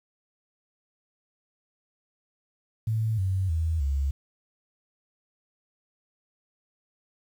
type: tone with pitch steps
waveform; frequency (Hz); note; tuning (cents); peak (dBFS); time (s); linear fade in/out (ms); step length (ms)
sine; 110.7 / 94.71 / 81.04 / 69.33; A2 / F#2 / E2 / C#2; +11 / +41 / -29 / +1; -23; 2.87-4.11; 5; 310
effects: 9-bit